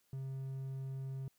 triangle tone, 133.9 Hz, C3, 40 cents sharp, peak -37 dBFS, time 0.13-1.28 s, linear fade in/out 2 ms, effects white hiss -75 dBFS RMS until 1.38 s

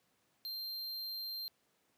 square tone, 4167 Hz, C8, 8 cents flat, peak -40 dBFS, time 0.45-1.48 s, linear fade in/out 0 ms, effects pink hiss -75 dBFS RMS until 1.97 s + high-pass 150 Hz 12 dB/octave

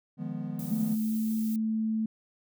triangle chord, F half-diminished seventh, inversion third, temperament equal with one note detuned, 153.33 / 174.61 / 207.7 / 246.9 Hz, Eb3 / F3 / Ab3 / Cb4, -25 / 0 / 0 / 0 cents, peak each -36 dBFS, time 0.17-0.97 s, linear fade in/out 50 ms
violet noise, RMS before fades -44 dBFS, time 0.59-1.56 s, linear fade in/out 2 ms
sine tone with pitch glide, 217.7 to 220.1 Hz, A3 to A3, -18 to +1 cents, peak -26 dBFS, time 0.71-2.06 s, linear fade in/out 5 ms, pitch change +19 cents, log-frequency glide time 1.03-1.15 s
effects none

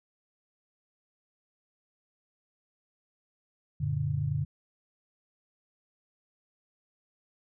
sine chord, Gb augmented, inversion none, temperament just, 92.5 / 115.62 / 144.53 Hz, Gb2 / Bb2 / D3, 0 / -14 / -27 cents, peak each -34 / -33 / -29 dBFS, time 3.8-4.45 s, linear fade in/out 10 ms, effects none

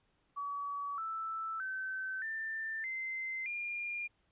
sine tone with pitch steps, 1137 / 1321.2 / 1535.3 / 1784.1 / 2073 / 2409 Hz, C#6 / E6 / G6 / A6 / C7 / D7, +44 / +4 / -36 / +24 / -17 / +43 cents, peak -36 dBFS, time 0.36-4.08 s, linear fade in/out 20 ms, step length 620 ms, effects pink hiss -75 dBFS RMS until 4.31 s + resampled to 8000 Hz

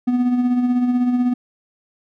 triangle tone with tremolo, 246.9 Hz, B3, in tune, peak -11 dBFS, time 0.07-1.34 s, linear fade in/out 10 ms, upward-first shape sine, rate 16 Hz, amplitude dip 45%, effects none

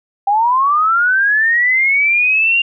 sine linear sweep, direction up, 784 to 2800 Hz, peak -10 dBFS, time 0.27-2.62 s, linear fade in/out 5 ms, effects none

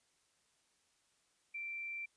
sine tone, 2349 Hz, D7, in tune, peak -40 dBFS, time 1.54-2.06 s, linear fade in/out 10 ms, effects white hiss -75 dBFS RMS until 2.16 s + resampled to 22050 Hz

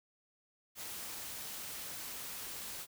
white noise, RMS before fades -44 dBFS, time 0.75-2.87 s, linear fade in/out 50 ms, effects none

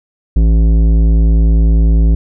sine tone with tanh clipping, 55 Hz, A1, in tune, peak -8 dBFS, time 0.36-2.15 s, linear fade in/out 5 ms, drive 13 dB, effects none

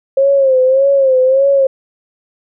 sine tone with vibrato, 534 Hz, C5, 35 cents sharp, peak -7 dBFS, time 0.17-1.67 s, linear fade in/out 5 ms, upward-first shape sine, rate 1.7 Hz, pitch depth 74 cents each way, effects none

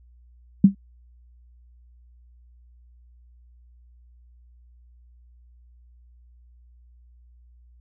sine tone with exponential decay, 196.3 Hz, G3, 3 cents sharp, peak -5 dBFS, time 0.64-0.75 s, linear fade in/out 5 ms, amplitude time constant 23 ms, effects added 60 Hz sine -50 dBFS peak until 7.8 s

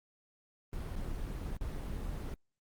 brown noise with dropouts, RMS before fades -38 dBFS, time 0.73-2.34 s, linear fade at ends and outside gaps 1 ms, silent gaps 0.956-0.962 / 1.568-1.61 s, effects Opus 24 kbps

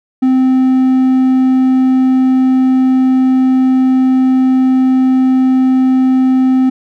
triangle tone, 259.4 Hz, C4, 15 cents flat, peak -5 dBFS, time 0.22-6.7 s, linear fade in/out 10 ms, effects none

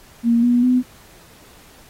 sine tone with pitch steps, 233.9 / 242.4 / 251.3 Hz, A#3 / B3 / B3, +6 / -32 / +30 cents, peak -12 dBFS, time 0.23-0.83 s, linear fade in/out 50 ms, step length 200 ms, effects pink hiss -48 dBFS RMS until 1.89 s + AAC 48 kbps

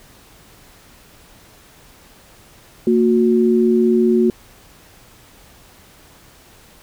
sine tone pair together, 229.6 / 364.7 Hz, A#3 / F#4, -26 / -25 cents, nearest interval minor sixth, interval 801 cents, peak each -14 dBFS, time 2.87-4.3 s, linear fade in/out 2 ms, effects pink hiss -47 dBFS RMS until 6.82 s

